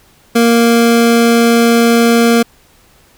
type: tone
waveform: 25% pulse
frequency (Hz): 233.1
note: A#3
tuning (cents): 0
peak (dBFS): -3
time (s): 0.35-2.43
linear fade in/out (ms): 10
effects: pink hiss -48 dBFS RMS until 3.17 s